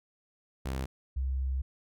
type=tone pair in turn; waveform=sawtooth / sine; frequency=65.9 / 65.9 Hz; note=C2 / C2; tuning=+13 / +13 cents; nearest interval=unison; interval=0 cents; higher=neither; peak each=-28 dBFS; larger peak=neither; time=0.65-0.86 / 1.16-1.62 s; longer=second; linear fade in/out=10 ms; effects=none